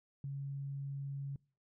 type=tone; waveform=sine; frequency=139 Hz; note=C#3; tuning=5 cents sharp; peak=-38 dBFS; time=0.24-1.36 s; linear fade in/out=2 ms; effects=noise-tail reverb RT60 0.4 s tail -24 dB re dry